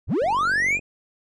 triangle linear sweep, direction up, 32.48 to 2516 Hz, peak -17 dBFS, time 0.07-0.8 s, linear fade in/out 50 ms
click train, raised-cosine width 2 ms, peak -25 dBFS, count 28, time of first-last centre 0.22-0.792 s, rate 47.2 Hz
effects resampled to 24000 Hz

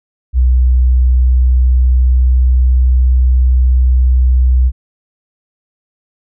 sine tone with pitch glide, 62.6 to 63.07 Hz, B1 to B1, +24 to +37 cents, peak -6 dBFS, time 0.33-4.72 s, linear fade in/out 50 ms, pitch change +13 cents, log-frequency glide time 0.7-2.85 s, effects none

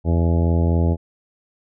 harmonic tone, 84 Hz, E2, 33 cents sharp, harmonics 1 / 2 / 3 / 4 / 5 / 6 / 7 / 8 / 10, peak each -16 / -22 / -26 / -28 / -30 / -32 / -33 / -34 / -36 dBFS, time 0.04-0.97 s, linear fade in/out 50 ms, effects none

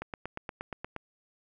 click train, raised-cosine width 0.5 ms, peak -21 dBFS, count 9, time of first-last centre 0.02-0.963 s, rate 8.48 Hz, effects none

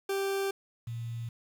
40% pulse / sine tone pair in turn, 392 / 116.54 Hz, G4 / A#2, 0 / 0 cents, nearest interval octave + major sixth, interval 2100 cents, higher first, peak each -28 / -34 dBFS, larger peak first, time 0.09-0.51 / 0.87-1.29 s, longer neither, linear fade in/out 5 ms, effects 9-bit

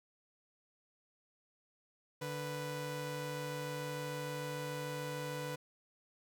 sawtooth tone pair together, 146.83 / 493.9 Hz, D3 / B4, 0 / 0 cents, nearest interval octave + major sixth, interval 2100 cents, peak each -38 / -37 dBFS, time 2.21-5.56 s, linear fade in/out 10 ms, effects none

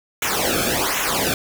pink noise with flanger, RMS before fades -21 dBFS, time 0.22-1.34 s, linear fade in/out 2 ms, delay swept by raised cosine 0.21 to 1.06 ms, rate 1.3 Hz, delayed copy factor -0.85, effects none

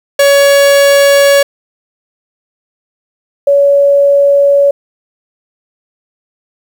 45% pulse / sine tone pair in turn, 562 / 564.1 Hz, C#5 / C#5, +24 / +30 cents, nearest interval unison, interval 6 cents, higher second, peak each -4 dBFS, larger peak neither, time 0.19-1.43 / 3.47-4.71 s, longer neither, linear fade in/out 5 ms, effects 7-bit

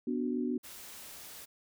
sine chord, B minor, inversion none, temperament equal, 246.9 / 293.7 / 370 Hz, B3 / D4 / F#4, 0 / 0 / 0 cents, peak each -32 / -36 / -37 dBFS, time 0.07-0.58 s, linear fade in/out 5 ms
white noise, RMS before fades -48 dBFS, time 0.63-1.46 s, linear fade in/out 20 ms
effects none

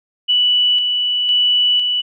sine tone with tremolo, 2960 Hz, F#7, in tune, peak -11 dBFS, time 0.28-2.02 s, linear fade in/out 20 ms, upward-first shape square, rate 0.99 Hz, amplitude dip 35%, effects none

